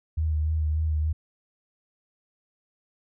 sine tone with vibrato, 77.78 Hz, D#2, in tune, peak -22 dBFS, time 0.17-1.13 s, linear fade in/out 10 ms, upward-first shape sine, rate 3.4 Hz, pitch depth 31 cents each way, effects none

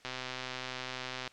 click train, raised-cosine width 0.2 ms, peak -20 dBFS, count 158, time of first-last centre 0.05-1.277 s, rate 128 Hz, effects white hiss -60 dBFS RMS until 1.32 s + low-pass 5000 Hz 12 dB/octave

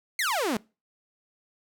sawtooth exponential sweep, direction down, 2217 to 195.2 Hz, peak -21 dBFS, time 0.19-0.57 s, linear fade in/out 2 ms, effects noise-tail reverb RT60 0.3 s tail -24 dB re dry

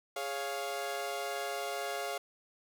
sawtooth chord, Db major, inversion second, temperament equal, 415.3 / 554.4 / 698.5 Hz, Ab4 / Db5 / F5, 0 / 0 / 0 cents, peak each -37 / -36 / -34 dBFS, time 0.16-2.18 s, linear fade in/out 5 ms, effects none

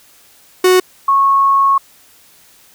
45% pulse / sine tone pair in turn, 368.3 / 1098.6 Hz, F#4 / C#6, -8 / -16 cents, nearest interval octave + perfect fifth, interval 1892 cents, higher second, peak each -7 / -8 dBFS, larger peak first, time 0.64-0.8 / 1.08-1.78 s, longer second, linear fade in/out 5 ms, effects white hiss -47 dBFS RMS until 2.74 s

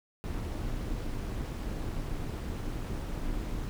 brown noise with amplitude modulation, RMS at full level -32 dBFS, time 0.24-3.69 s, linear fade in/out 0 ms, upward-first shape sine, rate 273 Hz, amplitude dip 55%, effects none

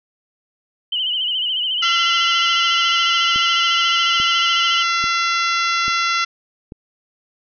sine tone with vibrato, 3000 Hz, F#7, 23 cents sharp, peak -18 dBFS, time 0.92-4.83 s, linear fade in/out 5 ms, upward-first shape sine, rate 14 Hz, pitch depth 76 cents each way
harmonic tone, 681 Hz, F5, 44 cents flat, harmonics 2 / 3 / 4 / 5 / 6 / 7 / 8 / 9, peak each -19 / -23 / -25 / -27 / -29 / -30 / -31 / -32 dBFS, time 1.82-6.25 s, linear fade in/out 10 ms
click train, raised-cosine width 3 ms, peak -20 dBFS, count 5, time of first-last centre 3.36-6.721 s, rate 1.19 Hz
effects none

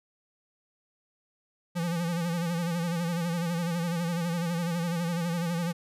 square tone with vibrato, 170.6 Hz, F3, 40 cents flat, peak -28 dBFS, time 1.75-5.73 s, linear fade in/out 20 ms, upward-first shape sine, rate 12 Hz, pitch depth 67 cents each way, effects resampled to 32000 Hz

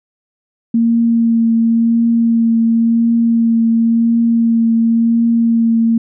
sine tone with vibrato, 230 Hz, A#3, 23 cents flat, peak -9 dBFS, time 0.74-5.98 s, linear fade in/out 5 ms, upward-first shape triangle, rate 0.94 Hz, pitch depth 17 cents each way, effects none

